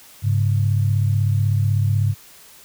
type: tone pair together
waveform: sine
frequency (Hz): 102.48 / 138.59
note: G#2 / C#3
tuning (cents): -23 / 0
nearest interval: perfect fourth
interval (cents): 523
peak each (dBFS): -16 / -22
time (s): 0.22-2.15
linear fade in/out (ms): 50
effects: white hiss -46 dBFS RMS until 2.64 s